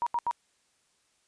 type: tone bursts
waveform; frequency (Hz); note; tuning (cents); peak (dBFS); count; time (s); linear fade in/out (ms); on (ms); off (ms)
sine; 950; A#5; +33; -25; 3; 0.02-0.311; 0; 45; 78
effects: white hiss -70 dBFS RMS until 1.27 s + resampled to 22050 Hz